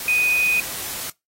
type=tone in noise; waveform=sine; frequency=2489 Hz; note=D#7; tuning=in tune; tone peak=-16 dBFS; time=0.08-0.6 s; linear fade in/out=2 ms; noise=white; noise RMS=-30 dBFS; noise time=0-1.1 s; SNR=+11 dB; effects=noise-tail reverb RT60 0.2 s tail -23 dB re dry + AAC 48 kbps